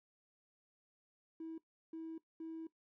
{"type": "tone bursts at uneven times", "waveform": "triangle", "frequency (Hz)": 324.2, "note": "E4", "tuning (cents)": -29, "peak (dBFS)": -39, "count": 3, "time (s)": [[1.4, 1.58], [1.93, 2.18], [2.4, 2.67]], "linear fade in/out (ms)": 5, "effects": ["noise-tail reverb RT60 0.1 s tail -19 dB re dry", "tanh soft clip ceiling -41 dBFS"]}